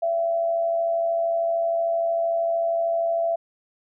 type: tone with amplitude modulation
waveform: sine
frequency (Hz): 671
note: E5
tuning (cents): +31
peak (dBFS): -18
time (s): 0.02-3.36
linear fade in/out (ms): 10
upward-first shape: sine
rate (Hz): 93.1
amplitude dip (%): 45
effects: none